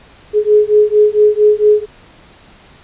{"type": "beating tone pair", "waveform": "sine", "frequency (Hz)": [419.2, 423.6], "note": ["G#4", "G#4"], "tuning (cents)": [16, 34], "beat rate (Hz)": 4.4, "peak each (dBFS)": -10, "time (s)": [0.33, 1.86], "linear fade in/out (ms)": 50, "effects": ["pink hiss -43 dBFS RMS until 2.83 s", "resampled to 8000 Hz"]}